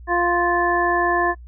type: harmonic tone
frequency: 349.2 Hz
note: F4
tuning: in tune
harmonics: 1 / 2 / 3 / 5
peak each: -22 / -22 / -22 / -22 dBFS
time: 0.07-1.35 s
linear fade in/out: 50 ms
effects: noise-tail reverb RT60 0.1 s tail -23 dB re dry + added 60 Hz sine -37 dBFS peak until 1.47 s